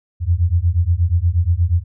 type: beating tone pair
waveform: sine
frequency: 82.41 / 90.81 Hz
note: E2 / F#2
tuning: 0 / -32 cents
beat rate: 8.4 Hz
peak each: -16 dBFS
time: 0.2-1.84 s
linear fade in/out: 50 ms
effects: none